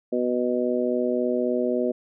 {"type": "harmonic tone", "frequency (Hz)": 123.6, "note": "B2", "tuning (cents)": 2, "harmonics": [2, 3, 4, 5], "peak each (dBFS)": [-26, -26, -27, -28], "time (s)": [0.12, 1.92], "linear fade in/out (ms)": 10, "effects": []}